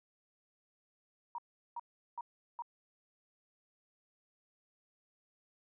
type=tone bursts; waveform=sine; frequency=948 Hz; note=A#5; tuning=29 cents sharp; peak=-38 dBFS; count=4; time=1.35-2.622 s; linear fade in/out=2 ms; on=33 ms; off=380 ms; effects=none